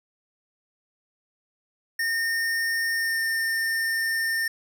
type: tone with pitch glide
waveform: square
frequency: 1827 to 1811.2 Hz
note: A#6 to A6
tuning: -35 to +50 cents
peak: -24 dBFS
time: 1.99-4.48 s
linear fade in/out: 5 ms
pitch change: -15 cents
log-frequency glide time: 2.93-3.26 s
effects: none